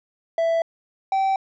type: tone pair in turn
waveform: triangle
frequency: 662 / 773.3 Hz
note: E5 / G5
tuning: +7 / -24 cents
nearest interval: minor third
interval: 269 cents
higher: second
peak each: -16 dBFS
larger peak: neither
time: 0.38-0.62 / 1.12-1.36 s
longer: neither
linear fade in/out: 2 ms
effects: resampled to 16000 Hz